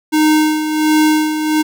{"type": "tone with tremolo", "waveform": "square", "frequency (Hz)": 308.4, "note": "D#4", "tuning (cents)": -15, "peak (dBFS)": -9, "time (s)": [0.12, 1.63], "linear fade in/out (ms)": 20, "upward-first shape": "sine", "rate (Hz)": 1.4, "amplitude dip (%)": 60, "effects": []}